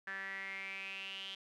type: tone with band-pass filter sweep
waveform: sawtooth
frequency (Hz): 193.8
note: G3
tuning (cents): -20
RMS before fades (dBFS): -44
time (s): 0.07-1.35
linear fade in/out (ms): 5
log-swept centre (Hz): 1700 to 3200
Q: 8.4
effects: none